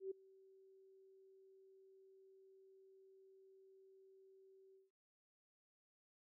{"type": "tone with ADSR envelope", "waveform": "sine", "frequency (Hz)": 384, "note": "G4", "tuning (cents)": -36, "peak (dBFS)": -40, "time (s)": [0, 4.91], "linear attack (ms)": 110, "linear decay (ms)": 9, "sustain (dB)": -24, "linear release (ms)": 160, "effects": []}